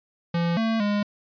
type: tone with pitch steps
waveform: square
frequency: 170.3 / 224.9 / 205.7 Hz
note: F3 / A3 / G#3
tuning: -43 / +38 / -16 cents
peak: -22 dBFS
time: 0.34-1.03 s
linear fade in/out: 5 ms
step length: 230 ms
effects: resampled to 11025 Hz